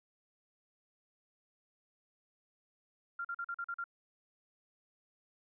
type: tone bursts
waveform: sine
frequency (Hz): 1388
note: F6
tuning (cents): -11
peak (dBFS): -36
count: 7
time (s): 3.19-3.841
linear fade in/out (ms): 5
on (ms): 57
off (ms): 42
effects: none